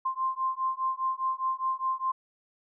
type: beating tone pair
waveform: sine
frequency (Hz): 1046.5 / 1051.4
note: C6 / C6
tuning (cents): 0 / +8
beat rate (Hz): 4.9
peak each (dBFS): -30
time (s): 0.05-2.12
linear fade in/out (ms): 10
effects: none